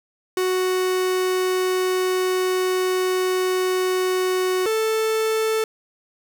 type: tone pair in turn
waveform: 45% pulse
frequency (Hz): 370 / 440.8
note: F#4 / A4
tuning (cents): 0 / +3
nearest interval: minor third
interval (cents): 303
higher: second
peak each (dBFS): -19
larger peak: neither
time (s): 0.37-4.66 / 4.66-5.64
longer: first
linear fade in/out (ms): 2
effects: none